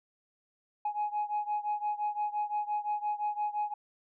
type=beating tone pair; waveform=sine; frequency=835 / 840.8 Hz; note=G#5 / G#5; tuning=+9 / +21 cents; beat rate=5.8 Hz; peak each=-31 / -33 dBFS; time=0.85-3.74 s; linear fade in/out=5 ms; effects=tanh soft clip ceiling -25 dBFS